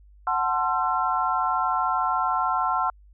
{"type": "chord", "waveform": "sine", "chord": "F# half-diminished seventh", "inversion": "none", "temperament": "equal with one note detuned", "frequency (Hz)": [740, 880, 1046.5, 1351.7], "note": ["F#5", "A5", "C6", "E6"], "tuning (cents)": [0, 0, 0, 43], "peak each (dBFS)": [-27, -28, -26, -26], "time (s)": [0.27, 2.9], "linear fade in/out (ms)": 2, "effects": ["added 50 Hz sine -49 dBFS peak until 3.13 s"]}